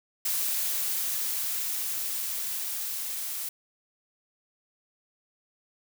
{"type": "noise with level ramp", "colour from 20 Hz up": "blue", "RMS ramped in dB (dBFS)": [-28, -34], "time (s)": [0.25, 3.49], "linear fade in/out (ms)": 5, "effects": []}